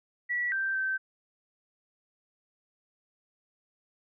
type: tone with pitch steps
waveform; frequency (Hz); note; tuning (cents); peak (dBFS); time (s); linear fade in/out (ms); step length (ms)
sine; 1943 / 1567 / 1549; B6 / G6 / G6; -29 / -1 / -21; -27; 0.29-0.98; 20; 230
effects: none